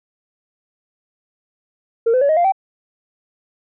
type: tone with pitch steps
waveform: sine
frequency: 459 / 509.3 / 565.1 / 627 / 695.7 / 771.9 Hz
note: A#4 / C5 / C#5 / D#5 / F5 / G5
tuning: -27 / -47 / +33 / +13 / -7 / -27 cents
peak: -10 dBFS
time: 2.06-2.522 s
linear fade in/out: 10 ms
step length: 77 ms
effects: tanh soft clip ceiling -9 dBFS